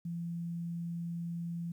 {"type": "tone", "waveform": "sine", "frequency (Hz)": 170, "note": "F3", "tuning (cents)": -46, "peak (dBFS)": -35, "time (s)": [0.05, 1.72], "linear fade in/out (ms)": 5, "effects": ["11-bit"]}